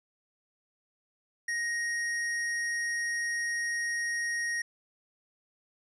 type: tone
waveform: square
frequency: 1874 Hz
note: A#6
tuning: 9 cents sharp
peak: -30 dBFS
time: 1.48-4.62 s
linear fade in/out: 5 ms
effects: resampled to 22050 Hz